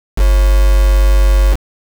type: tone with quantisation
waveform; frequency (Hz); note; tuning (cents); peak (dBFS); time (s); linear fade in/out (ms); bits
sine; 49; G1; 0; -6; 0.16-1.57; 50; 3
effects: none